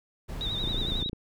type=noise; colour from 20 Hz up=brown; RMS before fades=-34 dBFS; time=0.28-1.04 s; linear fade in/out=20 ms
type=tone with vibrato; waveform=sine; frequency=3720 Hz; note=A#7; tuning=4 cents flat; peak=-30 dBFS; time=0.41-1.09 s; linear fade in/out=0 ms; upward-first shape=sine; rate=11 Hz; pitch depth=76 cents each way
type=click train; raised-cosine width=3 ms; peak=-22 dBFS; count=15; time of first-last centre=0.64-1.131 s; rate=28.5 Hz
effects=none